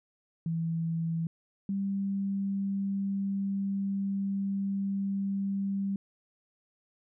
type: tone pair in turn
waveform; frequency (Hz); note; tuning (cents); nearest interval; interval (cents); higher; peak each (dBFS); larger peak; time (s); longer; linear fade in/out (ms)
sine; 164.81 / 196.84; E3 / G3; 0 / +7; minor third; 307; second; -28; neither; 0.46-1.27 / 1.69-5.96; second; 2
effects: none